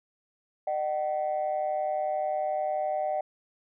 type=tone pair together; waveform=sine; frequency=607.6 / 759 Hz; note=D#5 / F#5; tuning=-41 / +44 cents; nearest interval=major third; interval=385 cents; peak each=-28 dBFS; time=0.67-3.21 s; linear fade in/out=5 ms; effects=tanh soft clip ceiling -21 dBFS